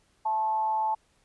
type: tone with frequency modulation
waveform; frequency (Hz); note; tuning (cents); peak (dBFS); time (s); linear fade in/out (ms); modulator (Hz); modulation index
sine; 873; A5; -14; -24; 0.25-0.95; 10; 207; 0.32
effects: pink hiss -67 dBFS RMS until 1.24 s + resampled to 24000 Hz